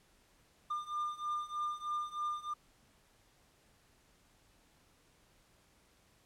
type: beating tone pair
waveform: triangle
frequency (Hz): 1200 / 1203.2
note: D6 / D6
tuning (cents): +37 / +42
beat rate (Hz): 3.2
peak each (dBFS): -38 / -36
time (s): 0.7-2.54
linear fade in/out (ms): 10
effects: pink hiss -68 dBFS RMS until 6.25 s + low-pass 12000 Hz 12 dB/octave